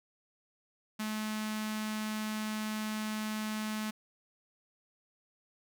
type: tone with notch filter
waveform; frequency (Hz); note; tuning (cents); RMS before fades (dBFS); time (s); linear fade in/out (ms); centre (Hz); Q
sawtooth; 215.4; A3; -37; -36; 0.99-3.91; 10; 470; 0.63
effects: none